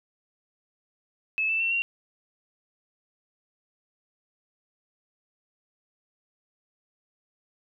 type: tone with pitch steps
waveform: sine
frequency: 2600 / 2650 / 2701 / 2753 Hz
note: E7 / E7 / E7 / F7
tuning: -24 / +9 / +42 / -25 cents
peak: -23 dBFS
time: 1.38-1.82 s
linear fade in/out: 0 ms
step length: 110 ms
effects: none